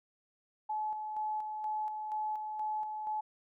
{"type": "tone with tremolo", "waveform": "sine", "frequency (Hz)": 857, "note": "A5", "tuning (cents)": -46, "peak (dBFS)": -32, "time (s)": [0.69, 3.21], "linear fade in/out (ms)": 10, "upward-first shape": "square", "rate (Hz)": 2.1, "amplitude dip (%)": 40, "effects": []}